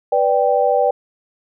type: chord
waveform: sine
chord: G major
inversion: first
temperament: equal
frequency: 493.9 / 587.3 / 784 Hz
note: B4 / D5 / G5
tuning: 0 / 0 / 0 cents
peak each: -17 dBFS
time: 0.12-0.91 s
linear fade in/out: 5 ms
effects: none